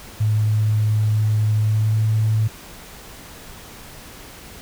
sine tone with pitch glide, 107.4 to 109.28 Hz, A2 to A2, -41 to -11 cents, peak -15 dBFS, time 0.2-2.48 s, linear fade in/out 10 ms, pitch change +30 cents, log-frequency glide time 1.65-2.01 s, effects pink hiss -40 dBFS RMS until 4.61 s

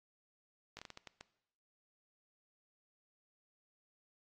slowing click train, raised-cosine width 0.2 ms, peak -30 dBFS, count 8, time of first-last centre 0.77-1.21 s, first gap 19 ms, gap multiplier 1.39, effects noise-tail reverb RT60 0.8 s tail -20 dB re dry + AAC 32 kbps

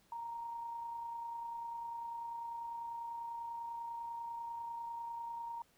sine tone with amplitude modulation, 932.3 Hz, A#5, in tune, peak -39 dBFS, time 0.12-5.62 s, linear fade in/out 2 ms, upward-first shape sine, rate 30.1 Hz, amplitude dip 30%, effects pink hiss -70 dBFS RMS until 5.77 s

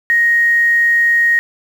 sine tone with quantisation, 1872 Hz, A#6, 7 cents sharp, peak -9 dBFS, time 0.1-1.39 s, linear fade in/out 0 ms, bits 6, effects none

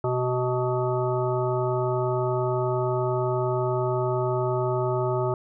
harmonic tone, 125.7 Hz, B2, 31 cents sharp, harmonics 1 / 3 / 5 / 7 / 9 / 10, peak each -27 / -26 / -29 / -32 / -37 / -35 dBFS, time 0.04-5.34 s, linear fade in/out 2 ms, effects none

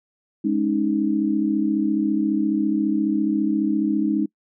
sine chord, Ab suspended fourth, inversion none, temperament just, 207.7 / 276.9 / 311.5 Hz, Ab3 / Db4 / Eb4, 0 / -2 / +2 cents, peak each -23 / -24 / -21 dBFS, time 0.44-4.26 s, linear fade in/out 10 ms, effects noise-tail reverb RT60 0.1 s tail -24 dB re dry

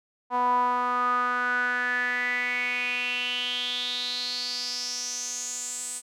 sawtooth tone with band-pass filter sweep, 246.9 Hz, B3, in tune, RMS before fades -28 dBFS, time 0.3-6.02 s, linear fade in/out 50 ms, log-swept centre 900 to 8400 Hz, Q 7.9, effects none

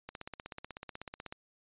click train, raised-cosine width 0.3 ms, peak -26 dBFS, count 21, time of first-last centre 0.09-1.325 s, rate 16.2 Hz, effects resampled to 8000 Hz

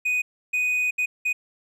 triangle tone bursts at uneven times, 2489 Hz, D#7, in tune, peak -19 dBFS, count 4, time 0.05-0.22 / 0.53-0.91 / 0.98-1.06 / 1.25-1.33 s, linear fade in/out 10 ms, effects none

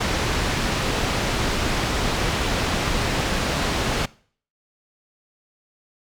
pink low-pass noise, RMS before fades -23 dBFS, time 0-4.06 s, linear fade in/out 10 ms, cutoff 5400 Hz, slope 12 dB/octave, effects noise-tail reverb RT60 0.5 s tail -22 dB re dry

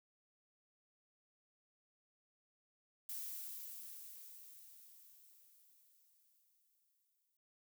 violet noise with exponential decay, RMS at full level -44 dBFS, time 3.09-7.37 s, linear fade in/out 2 ms, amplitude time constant 930 ms, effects noise-tail reverb RT60 0.4 s tail -21 dB re dry

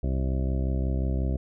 harmonic tone, 65.6 Hz, C2, 5 cents sharp, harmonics 1 / 2 / 3 / 4 / 5 / 6 / 8 / 9 / 10, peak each -25 / -31 / -35 / -37 / -39 / -41 / -43 / -44 / -45 dBFS, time 0.03-1.37 s, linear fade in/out 5 ms, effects none

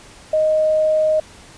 sine tone, 622.3 Hz, D#5, in tune, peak -13 dBFS, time 0.33-1.2 s, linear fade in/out 5 ms, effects pink hiss -43 dBFS RMS until 1.57 s + resampled to 22050 Hz

